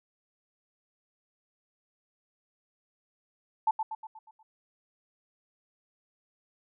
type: tone with echo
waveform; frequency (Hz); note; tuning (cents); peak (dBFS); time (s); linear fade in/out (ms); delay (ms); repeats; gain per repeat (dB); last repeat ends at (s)
sine; 880; A5; 0; -21; 3.67-3.71; 5; 120; 6; -6; 4.43
effects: none